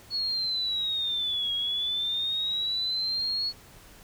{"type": "linear two-way sweep", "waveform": "sine", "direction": "down then up", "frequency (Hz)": [4378, 3289, 4378], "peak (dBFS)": -26, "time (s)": [0.1, 3.53], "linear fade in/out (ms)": 50, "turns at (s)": 1.53, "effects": ["added 100 Hz sine -61 dBFS peak until 4.03 s", "pink hiss -52 dBFS RMS until 4.03 s"]}